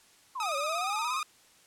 sine exponential two-way sweep, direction down then up, 1115 to 544 to 1115 Hz, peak -33 dBFS, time 0.35-1.2 s, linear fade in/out 10 ms, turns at 0.56 s
sawtooth tone with vibrato, 1244.5 Hz, D#6, in tune, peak -27 dBFS, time 0.4-1.23 s, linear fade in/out 2 ms, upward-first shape square, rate 17 Hz, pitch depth 41 cents each way
effects white hiss -60 dBFS RMS until 1.66 s + low-pass 10000 Hz 12 dB/octave

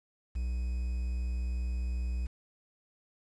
triangle tone with quantisation, 61.3 Hz, B1, 12 cents flat, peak -28 dBFS, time 0.35-2.27 s, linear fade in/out 10 ms, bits 9, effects resampled to 22050 Hz

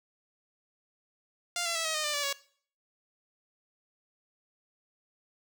5% pulse tone with pitch steps, 698.5 / 676.7 / 655.5 / 635 / 615.1 / 595.9 / 577.3 / 559.2 Hz, F5 / E5 / E5 / D#5 / D#5 / D5 / D5 / C#5, 0 / +45 / -10 / +35 / -20 / +25 / -30 / +15 cents, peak -18 dBFS, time 1.56-2.328 s, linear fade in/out 2 ms, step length 96 ms, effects noise-tail reverb RT60 0.5 s tail -19 dB re dry

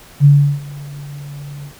sine tone with ADSR envelope, 143.2 Hz, D3, 43 cents flat, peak -3 dBFS, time 0.2-1.73 s, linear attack 49 ms, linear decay 350 ms, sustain -24 dB, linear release 72 ms, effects pink hiss -42 dBFS RMS until 1.79 s

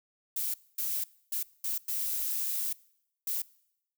violet noise bursts at uneven times, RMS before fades -32 dBFS, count 6, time 0.36-0.54 / 0.78-1.04 / 1.32-1.43 / 1.64-1.78 / 1.88-2.73 / 3.27-3.42 s, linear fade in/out 5 ms, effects noise-tail reverb RT60 0.8 s tail -23 dB re dry

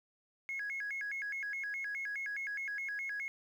sine tone with vibrato, 1900 Hz, A#6, 33 cents sharp, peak -35 dBFS, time 0.49-3.28 s, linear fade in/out 0 ms, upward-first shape square, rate 4.8 Hz, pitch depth 230 cents each way, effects tanh soft clip ceiling -33 dBFS + 11-bit

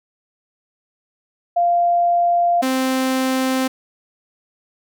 sine / sawtooth tone pair in turn, 695 / 261.1 Hz, F5 / C4, -9 / -3 cents, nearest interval octave + perfect fourth, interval 1694 cents, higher first, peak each -13 dBFS, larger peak neither, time 1.56-2.62 / 2.62-3.68 s, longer neither, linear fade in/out 10 ms, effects none

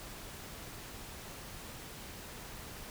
silence, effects pink hiss -47 dBFS RMS until 2.9 s

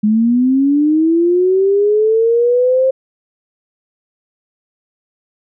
sine linear sweep, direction up, 207.7 to 531 Hz, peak -9 dBFS, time 0.03-2.91 s, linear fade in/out 10 ms, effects none

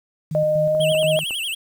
sine tone with tremolo, 155.56 Hz, D#3, in tune, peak -23 dBFS, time 0.31-1.24 s, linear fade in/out 5 ms, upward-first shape square, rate 4.1 Hz, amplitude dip 55%
sine tone with pitch glide, 612 to 623.8 Hz, D#5 to D#5, -29 to +4 cents, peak -16 dBFS, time 0.35-1.19 s, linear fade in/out 0 ms, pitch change +33 cents, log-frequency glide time 0.65-0.84 s
clicks, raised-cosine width 1 ms, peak -23 dBFS, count 4, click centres 0.75 / 0.95 / 1.029 / 1.308 s
square tone with vibrato, 2948 Hz, F#7, 7 cents flat, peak -24 dBFS, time 0.8-1.55 s, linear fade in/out 10 ms, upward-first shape sine, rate 11 Hz, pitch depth 200 cents each way
effects 8-bit

